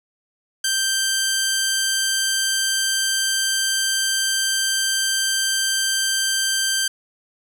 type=tone; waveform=10% pulse; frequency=1568 Hz; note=G6; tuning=in tune; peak=-10 dBFS; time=0.64-6.88 s; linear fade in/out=5 ms; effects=none